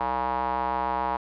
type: tone with band-pass filter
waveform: square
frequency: 63.8 Hz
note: C2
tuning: 43 cents flat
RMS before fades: -27 dBFS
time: 0-1.17 s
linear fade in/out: 5 ms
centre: 920 Hz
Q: 5
effects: resampled to 11025 Hz